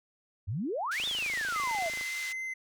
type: exponential two-way sweep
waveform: sine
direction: up then down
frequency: 84.9 to 3700 to 620 Hz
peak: -30 dBFS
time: 0.47-1.9 s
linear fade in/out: 20 ms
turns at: 1.06 s
type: band-pass noise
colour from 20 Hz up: white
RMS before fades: -42 dBFS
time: 0.91-2.33 s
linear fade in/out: 10 ms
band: 1600 to 6000 Hz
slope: 12 dB/octave
type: click train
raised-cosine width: 1 ms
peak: -32 dBFS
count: 28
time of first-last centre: 1-2.011 s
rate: 26.7 Hz
type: tone with vibrato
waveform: triangle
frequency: 2060 Hz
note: C7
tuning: 28 cents flat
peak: -32 dBFS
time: 1.55-2.54 s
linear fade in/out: 10 ms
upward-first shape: sine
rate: 3.7 Hz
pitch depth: 8 cents each way
effects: none